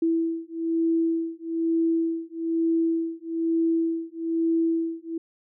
sine beating tone pair, 328.9 / 330 Hz, E4 / E4, -4 / +2 cents, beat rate 1.1 Hz, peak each -25 dBFS, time 0.02-5.18 s, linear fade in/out 5 ms, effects none

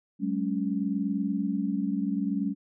sine tone cluster, 190.8 / 211.4 / 279.6 Hz, G3 / G#3 / C#4, -47 / +31 / +15 cents, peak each -30 dBFS, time 0.19-2.55 s, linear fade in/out 50 ms, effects none

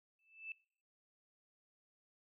sine tone with exponential growth, 2637 Hz, E7, in tune, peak -40 dBFS, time 0.19-0.52 s, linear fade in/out 2 ms, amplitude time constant 71 ms, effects noise-tail reverb RT60 0.5 s tail -23 dB re dry

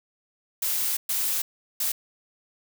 blue noise bursts at uneven times, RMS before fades -26 dBFS, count 3, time 0.62-0.97 / 1.09-1.42 / 1.8-1.92 s, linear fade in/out 5 ms, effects none

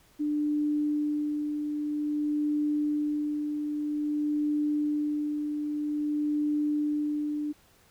sine tone with tremolo, 297.4 Hz, D4, 22 cents sharp, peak -24 dBFS, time 0.19-7.53 s, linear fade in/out 20 ms, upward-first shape sine, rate 0.51 Hz, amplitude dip 40%, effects pink hiss -61 dBFS RMS until 7.9 s

